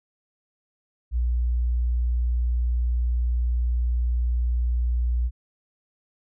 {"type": "tone", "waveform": "sine", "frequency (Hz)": 60, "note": "B1", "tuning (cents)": -49, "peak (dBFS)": -20, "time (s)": [1.11, 5.31], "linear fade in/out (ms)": 50, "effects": []}